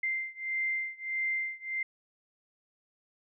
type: beating tone pair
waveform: sine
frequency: 2088 / 2089.6 Hz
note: C7 / C7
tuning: -4 / -3 cents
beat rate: 1.6 Hz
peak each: -33 / -34 dBFS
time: 0.03-1.83 s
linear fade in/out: 5 ms
effects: none